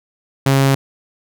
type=tone; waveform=sawtooth; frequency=136.2 Hz; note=C#3; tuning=30 cents flat; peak=-7 dBFS; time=0.46-0.75 s; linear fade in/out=5 ms; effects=none